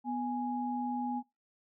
sine tone pair together, 247.1 / 830.6 Hz, B3 / G#5, +1 / 0 cents, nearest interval octave + major sixth, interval 2099 cents, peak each -34 / -35 dBFS, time 0.04-1.23 s, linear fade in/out 50 ms, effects noise-tail reverb RT60 0.2 s tail -18 dB re dry

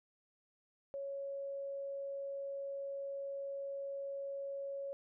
sine tone, 554.4 Hz, C#5, in tune, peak -39 dBFS, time 0.94-4.93 s, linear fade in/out 0 ms, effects none

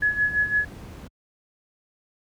brown noise, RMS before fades -36 dBFS, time 0-1.08 s, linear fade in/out 10 ms
sine tone with tremolo, 1694 Hz, G#6, 34 cents sharp, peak -17 dBFS, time 0.02-0.65 s, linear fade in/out 5 ms, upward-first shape sine, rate 5.9 Hz, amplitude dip 75%
effects high-pass 60 Hz 12 dB/octave

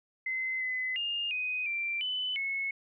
sine tone with pitch steps, 2054 / 2024 / 2823 / 2501 / 2357 / 3010 / 2191 Hz, C7 / B6 / F7 / D#7 / D7 / F#7 / C#7, -33 / +42 / +18 / +8 / +6 / +29 / -21 cents, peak -30 dBFS, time 0.26-2.71 s, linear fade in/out 5 ms, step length 350 ms, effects none

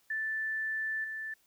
sine tone with level steps, 1760 Hz, A6, in tune, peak -31 / -36 dBFS, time 0.1-1.34 s, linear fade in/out 5 ms, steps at 1.04 s, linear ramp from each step 2 ms, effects white hiss -69 dBFS RMS until 1.46 s

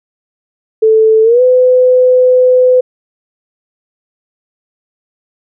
sine tone with pitch glide, 440 to 505.4 Hz, A4 to B4, 0 to +40 cents, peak -4 dBFS, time 0.82-2.81 s, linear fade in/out 10 ms, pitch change +240 cents, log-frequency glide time 1.23-1.42 s, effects none

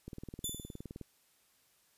click train, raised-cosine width 3 ms, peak -31 dBFS, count 19, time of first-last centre 0.08-1.013 s, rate 19.3 Hz
10% pulse tone with exponential decay, 3506 Hz, A7, 7 cents flat, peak -25 dBFS, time 0.44-0.84 s, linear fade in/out 5 ms, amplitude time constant 86 ms
effects white hiss -70 dBFS RMS until 1.97 s + resampled to 32000 Hz

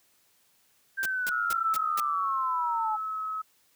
sine linear sweep, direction down, 1586 to 847 Hz, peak -27 dBFS, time 0.97-2.97 s, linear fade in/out 20 ms
white noise bursts, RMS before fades -34 dBFS, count 5, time 1.03-2 s, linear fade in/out 0 ms, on 26 ms, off 210 ms
sine tone with pitch glide, 1318.5 to 1285.4 Hz, E6 to E6, 0 to -44 cents, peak -30 dBFS, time 1.31-3.42 s, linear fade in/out 10 ms, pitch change -44 cents, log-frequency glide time 2.63-3.21 s
effects white hiss -66 dBFS RMS until 3.75 s + high-pass 60 Hz 12 dB/octave

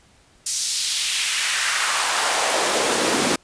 pink noise with high-pass filter sweep, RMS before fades -21 dBFS, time 0.46-3.36 s, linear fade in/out 5 ms, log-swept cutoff 6100 to 240 Hz, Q 1.5, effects pink hiss -55 dBFS RMS until 3.43 s + resampled to 22050 Hz

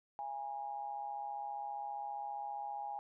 sine tone with amplitude modulation, 820 Hz, G#5, 22 cents flat, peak -36 dBFS, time 0.19-2.99 s, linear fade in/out 0 ms, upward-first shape sine, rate 135 Hz, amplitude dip 65%, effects none

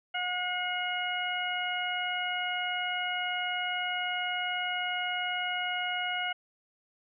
harmonic tone with a mistuned harmonic, 724 Hz, F#5, 38 cents flat, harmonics 1 / 2 / 3 / 4, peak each -35 / -35 / -35 / -35 dBFS, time 0.14-6.33 s, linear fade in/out 10 ms, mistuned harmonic 3, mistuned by -17 cents, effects none

